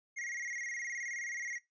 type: tone with vibrato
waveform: square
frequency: 2023 Hz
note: B6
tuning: 41 cents sharp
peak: -38 dBFS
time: 0.16-1.59 s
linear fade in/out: 20 ms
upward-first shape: square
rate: 19 Hz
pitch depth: 93 cents each way
effects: noise-tail reverb RT60 0.2 s tail -20 dB re dry + resampled to 16000 Hz